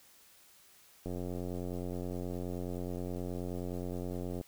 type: click train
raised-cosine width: 2 ms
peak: -26 dBFS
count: 301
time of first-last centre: 1.06-4.412 s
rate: 89.5 Hz
effects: white hiss -61 dBFS RMS until 4.47 s